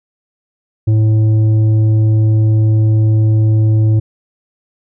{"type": "tone with tanh clipping", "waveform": "sine", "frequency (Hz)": 108.9, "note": "A2", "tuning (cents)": -17, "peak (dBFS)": -9, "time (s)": [0.87, 4], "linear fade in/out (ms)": 10, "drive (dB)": 7, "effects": []}